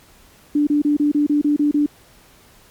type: tone bursts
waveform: sine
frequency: 293.7 Hz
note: D4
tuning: in tune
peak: -13 dBFS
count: 9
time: 0.55-1.862 s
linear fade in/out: 5 ms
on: 120 ms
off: 29 ms
effects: pink hiss -50 dBFS RMS until 2.7 s + MP3 96 kbps